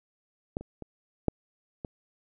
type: clicks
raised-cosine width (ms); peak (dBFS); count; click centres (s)
2; -17 / -28 / -26 / -10 / -22; 5; 0.569 / 0.61 / 0.823 / 1.283 / 1.848
effects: none